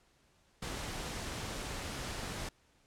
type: noise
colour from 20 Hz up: pink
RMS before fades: -40 dBFS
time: 0.62-2.49 s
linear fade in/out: 5 ms
effects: pink hiss -69 dBFS RMS until 2.86 s + low-pass 9000 Hz 12 dB/octave